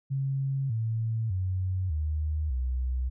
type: tone with pitch steps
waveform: sine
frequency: 135.9 / 112.31 / 92.82 / 76.71 / 63.4 Hz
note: C#3 / A2 / F#2 / D#2 / B1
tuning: -34 / +36 / +6 / -24 / +46 cents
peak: -26 dBFS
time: 0.1-3.1 s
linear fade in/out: 20 ms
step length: 600 ms
effects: none